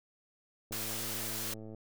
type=click train; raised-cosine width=2 ms; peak=-34 dBFS; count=114; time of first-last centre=0.71-1.747 s; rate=109 Hz
type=high-pass noise; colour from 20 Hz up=white; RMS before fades=-38 dBFS; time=0.72-1.54 s; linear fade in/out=5 ms; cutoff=480 Hz; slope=96 dB/octave
effects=none